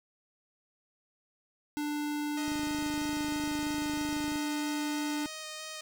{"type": "tone", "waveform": "square", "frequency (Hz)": 295.7, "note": "D4", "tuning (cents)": 12, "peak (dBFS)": -32, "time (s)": [1.77, 5.26], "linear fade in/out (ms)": 0}
{"type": "tone with vibrato", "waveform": "5% pulse", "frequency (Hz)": 622.3, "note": "D#5", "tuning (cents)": 0, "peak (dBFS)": -28, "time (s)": [2.37, 5.81], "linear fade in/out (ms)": 5, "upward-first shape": "square", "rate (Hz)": 3.1, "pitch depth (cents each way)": 8}
{"type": "click train", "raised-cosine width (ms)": 3, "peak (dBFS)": -31, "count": 50, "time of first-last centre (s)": [2.48, 4.357], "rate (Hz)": 26.1}
{"effects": []}